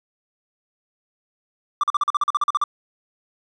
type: tone bursts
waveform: triangle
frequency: 1177 Hz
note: D6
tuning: 3 cents sharp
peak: -14 dBFS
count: 13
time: 1.81-2.639 s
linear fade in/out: 2 ms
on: 25 ms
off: 42 ms
effects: resampled to 22050 Hz + 9-bit